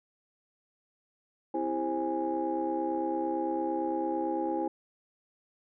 sine tone cluster, 259.9 / 328.8 / 397.7 / 527 / 824 Hz, C4 / E4 / G4 / C5 / G#5, -11 / -4 / +25 / +12 / -14 cents, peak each -39 / -31 / -38 / -35 / -33 dBFS, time 1.54-4.68 s, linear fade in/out 5 ms, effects tanh soft clip ceiling -19 dBFS

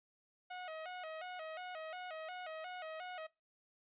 sawtooth tone with vibrato, 680 Hz, F5, 46 cents flat, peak -40 dBFS, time 0.5-3.27 s, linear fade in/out 10 ms, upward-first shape square, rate 2.8 Hz, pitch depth 120 cents each way, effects noise-tail reverb RT60 0.2 s tail -19 dB re dry + resampled to 8000 Hz

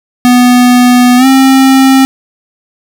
square tone with pitch glide, 246.9 to 266.2 Hz, B3 to C4, 0 to +30 cents, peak -3 dBFS, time 0.25-2.05 s, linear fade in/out 0 ms, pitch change +130 cents, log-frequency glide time 1.17-1.26 s, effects none

